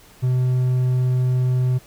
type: tone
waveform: triangle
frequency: 126.9 Hz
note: B2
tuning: 47 cents sharp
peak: -14 dBFS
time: 0.22-1.79 s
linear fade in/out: 20 ms
effects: pink hiss -49 dBFS RMS until 1.86 s